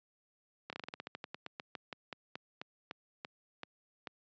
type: slowing click train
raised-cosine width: 0.3 ms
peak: -25 dBFS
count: 23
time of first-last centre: 0.7-4.072 s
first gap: 28 ms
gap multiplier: 1.14
effects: high-pass 150 Hz 12 dB/octave + resampled to 16000 Hz